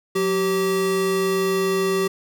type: tone pair together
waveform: square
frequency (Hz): 182.03 / 385.7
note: F#3 / G4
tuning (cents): -28 / -28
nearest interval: octave + minor second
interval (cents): 1300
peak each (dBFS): -28 / -20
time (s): 0.15-2.08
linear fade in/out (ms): 10
effects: none